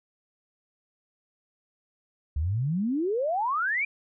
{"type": "exponential sweep", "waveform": "sine", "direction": "up", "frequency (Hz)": [69, 2414], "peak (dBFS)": -24, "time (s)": [2.36, 3.85], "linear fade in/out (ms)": 5, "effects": []}